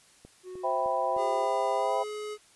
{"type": "click train", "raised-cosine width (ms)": 2, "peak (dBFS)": -34, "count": 4, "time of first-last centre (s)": [0.25, 1.165], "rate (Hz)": 3.28}
{"type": "tone with tremolo", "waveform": "triangle", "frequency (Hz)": 367.9, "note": "F#4", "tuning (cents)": -10, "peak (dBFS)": -36, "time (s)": [0.43, 1.49], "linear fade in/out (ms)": 50, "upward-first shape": "sine", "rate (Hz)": 1.5, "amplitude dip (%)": 45}
{"type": "chord", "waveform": "sine", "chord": "C major seventh", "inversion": "none", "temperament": "equal", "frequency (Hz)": [523.3, 659.3, 784, 987.8], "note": ["C5", "E5", "G5", "B5"], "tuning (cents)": [0, 0, 0, 0], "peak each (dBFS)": -31, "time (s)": [0.63, 2.04], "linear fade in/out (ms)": 20}
{"type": "tone with pitch glide", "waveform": "square", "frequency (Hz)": [405.8, 422.1], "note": ["G#4", "G#4"], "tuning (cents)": [-40, 28], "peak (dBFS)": -35, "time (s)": [1.16, 2.38], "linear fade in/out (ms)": 50, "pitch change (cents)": 68, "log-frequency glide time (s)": [1.75, 1.97]}
{"effects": ["white hiss -59 dBFS RMS until 2.55 s", "resampled to 24000 Hz"]}